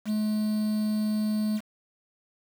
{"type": "tone with quantisation", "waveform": "triangle", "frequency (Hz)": 213.7, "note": "G#3", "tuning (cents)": 50, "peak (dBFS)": -22, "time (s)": [0.05, 1.61], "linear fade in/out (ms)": 50, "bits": 7, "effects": []}